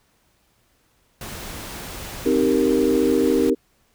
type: noise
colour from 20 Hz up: pink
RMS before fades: -34 dBFS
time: 1.21-3.5 s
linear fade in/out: 2 ms
type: chord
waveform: sine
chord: C minor seventh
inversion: none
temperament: equal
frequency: 261.6 / 311.1 / 392 / 466.2 Hz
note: C4 / Eb4 / G4 / Bb4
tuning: 0 / 0 / 0 / 0 cents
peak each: -21 dBFS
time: 2.25-3.55 s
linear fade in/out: 20 ms
effects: pink hiss -63 dBFS RMS until 3.94 s